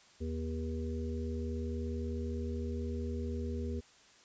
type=harmonic tone; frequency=79.7 Hz; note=D#2; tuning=42 cents sharp; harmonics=1 / 3 / 5 / 6; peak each=-36 / -40 / -43 / -46 dBFS; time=0.2-3.81 s; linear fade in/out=20 ms; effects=white hiss -61 dBFS RMS until 4.24 s + resampled to 16000 Hz